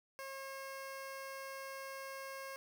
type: tone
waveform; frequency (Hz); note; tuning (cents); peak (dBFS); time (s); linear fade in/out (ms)
15% pulse; 540; C#5; -45; -38; 0.19-2.56; 0
effects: none